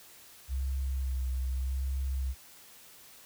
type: tone with vibrato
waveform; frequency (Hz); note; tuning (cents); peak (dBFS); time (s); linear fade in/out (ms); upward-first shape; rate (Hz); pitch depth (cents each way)
sine; 65.41; C2; 0; -29; 0.48-2.35; 50; sine; 0.84; 37
effects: white hiss -54 dBFS RMS until 3.25 s